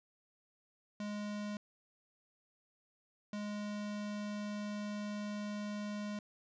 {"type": "tone bursts at uneven times", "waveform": "square", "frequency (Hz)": 207.7, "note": "G#3", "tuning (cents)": 0, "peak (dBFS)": -39, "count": 2, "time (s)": [[1, 1.57], [3.33, 6.19]], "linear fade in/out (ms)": 2, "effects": ["resampled to 16000 Hz"]}